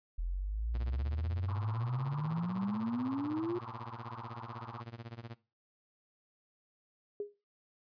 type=exponential sweep; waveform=sine; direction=up; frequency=41.2 to 361.1 Hz; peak=-32 dBFS; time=0.18-3.59 s; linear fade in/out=10 ms
type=tone with tremolo; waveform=sawtooth; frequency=116.54 Hz; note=A#2; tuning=in tune; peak=-37 dBFS; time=0.74-5.35 s; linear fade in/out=10 ms; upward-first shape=sine; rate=16 Hz; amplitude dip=95%
type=band-pass noise; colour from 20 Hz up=pink; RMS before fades=-48 dBFS; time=1.48-4.82 s; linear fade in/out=5 ms; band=870 to 1200 Hz; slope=48 dB/octave
type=tone with exponential decay; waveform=sine; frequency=411.6 Hz; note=G#4; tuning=16 cents flat; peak=-31 dBFS; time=7.2-7.34 s; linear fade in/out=2 ms; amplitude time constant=29 ms
effects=noise-tail reverb RT60 0.3 s tail -19 dB re dry + resampled to 11025 Hz